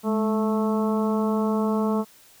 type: harmonic tone with a mistuned harmonic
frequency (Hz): 219.4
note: A3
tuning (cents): -5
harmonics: 1 / 2 / 3 / 4 / 5 / 6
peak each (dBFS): -22 / -27 / -32 / -33 / -33 / -38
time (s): 0.03-2.05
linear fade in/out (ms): 50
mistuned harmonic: 1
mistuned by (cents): -56
effects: white hiss -53 dBFS RMS until 2.4 s